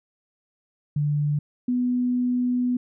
sine tone pair in turn, 147.2 / 247.6 Hz, D3 / B3, +4 / +5 cents, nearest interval major sixth, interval 901 cents, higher second, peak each -20 dBFS, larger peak neither, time 0.96-1.39 / 1.68-2.77 s, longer second, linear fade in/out 5 ms, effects none

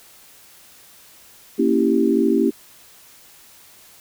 sine chord, A# diminished seventh, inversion none, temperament equal, 233.1 / 277.2 / 329.6 / 392 Hz, A#3 / C#4 / E4 / G4, 0 / 0 / 0 / 0 cents, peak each -20 dBFS, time 1.58-2.51 s, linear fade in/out 20 ms, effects white hiss -48 dBFS RMS until 4 s

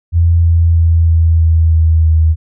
sine tone with pitch steps, 84.4 / 83.62 / 82.85 / 82.09 / 81.34 / 80.59 / 79.85 Hz, E2 / E2 / E2 / E2 / E2 / E2 / D#2, +41 / +25 / +9 / -7 / -23 / -39 / +45 cents, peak -6 dBFS, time 0.12-2.36 s, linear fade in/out 50 ms, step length 320 ms, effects none

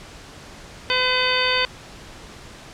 harmonic tone with a mistuned harmonic, 507 Hz, B4, 45 cents sharp, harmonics 1 / 2 / 3 / 4 / 5 / 6 / 7 / 9, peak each -26 / -26 / -26 / -26 / -26 / -26 / -26 / -26 dBFS, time 0.9-1.65 s, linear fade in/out 0 ms, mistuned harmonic 7, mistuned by +23 cents, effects pink hiss -41 dBFS RMS until 2.73 s + low-pass 7000 Hz 12 dB/octave

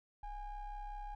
triangle ring-modulated tone, 397.4 Hz, G4, 24 cents sharp, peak -37 dBFS, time 0.23-1.15 s, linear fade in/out 5 ms, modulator 430 Hz, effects none

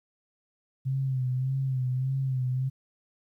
sine tone with vibrato, 130.81 Hz, C3, in tune, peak -25 dBFS, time 0.85-2.7 s, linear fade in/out 20 ms, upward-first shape sine, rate 1.7 Hz, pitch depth 55 cents each way, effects 11-bit

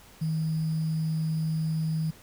sine tone with sample-and-hold, 158.8 Hz, D#3, 36 cents sharp, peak -25 dBFS, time 0.21-2.11 s, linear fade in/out 10 ms, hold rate 4900 Hz, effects pink hiss -53 dBFS RMS until 2.22 s

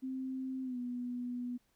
sine tone with pitch glide, 261.6 to 245.5 Hz, C4 to B3, 0 to -10 cents, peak -36 dBFS, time 0.02-1.58 s, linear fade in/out 20 ms, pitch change -110 cents, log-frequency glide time 0.63-0.78 s, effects pink hiss -75 dBFS RMS until 1.75 s

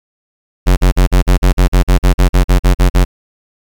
square tone bursts, 45.67 Hz, F#1, 22 cents flat, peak -6 dBFS, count 16, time 0.66-3.05 s, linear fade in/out 20 ms, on 110 ms, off 42 ms, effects 8-bit

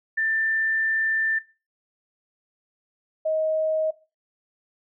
sine tone pair in turn, 1781 / 629.7 Hz, A6 / D#5, +21 / +21 cents, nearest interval octave + tritone, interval 1800 cents, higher first, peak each -21 dBFS, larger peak neither, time 0.17-1.39 / 3.25-3.91 s, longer first, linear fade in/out 10 ms, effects noise-tail reverb RT60 0.3 s tail -18 dB re dry

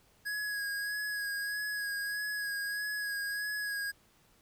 square tone with vibrato, 1661.2 Hz, G#6, in tune, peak -34 dBFS, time 0.25-3.92 s, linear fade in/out 20 ms, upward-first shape sine, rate 1.6 Hz, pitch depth 26 cents each way, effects pink hiss -66 dBFS RMS until 4.41 s

